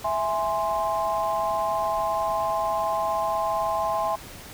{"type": "chord", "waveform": "sine", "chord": "E augmented", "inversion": "none", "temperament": "equal", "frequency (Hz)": [659.3, 830.6, 1046.5], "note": ["E5", "G#5", "B#5"], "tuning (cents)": [0, 0, 0], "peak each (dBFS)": -27, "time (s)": [0.04, 4.16], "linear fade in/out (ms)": 10, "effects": ["pink hiss -42 dBFS RMS until 4.53 s"]}